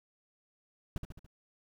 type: noise with echo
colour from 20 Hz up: brown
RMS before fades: -32 dBFS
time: 0.96-0.98 s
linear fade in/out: 2 ms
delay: 71 ms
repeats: 4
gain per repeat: -5 dB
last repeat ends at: 1.264 s
effects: none